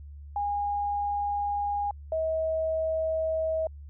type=tone pair in turn; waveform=sine; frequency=817 / 639.4 Hz; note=G#5 / D#5; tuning=-29 / +47 cents; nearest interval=major third; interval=424 cents; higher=first; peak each=-26 / -25 dBFS; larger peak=second; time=0.36-1.91 / 2.12-3.67 s; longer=neither; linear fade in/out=2 ms; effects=added 72 Hz sine -41 dBFS peak until 3.89 s